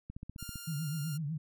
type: click train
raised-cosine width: 5 ms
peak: -30 dBFS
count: 8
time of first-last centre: 0.1-0.558 s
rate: 15.3 Hz
type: tone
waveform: 5% pulse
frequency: 1404 Hz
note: F6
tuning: 9 cents sharp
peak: -32 dBFS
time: 0.38-1.18 s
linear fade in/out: 20 ms
type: tone with vibrato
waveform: sine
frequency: 151.9 Hz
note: D#3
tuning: 41 cents flat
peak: -33 dBFS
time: 0.67-1.38 s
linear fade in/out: 10 ms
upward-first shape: triangle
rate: 8 Hz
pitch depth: 170 cents each way
effects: none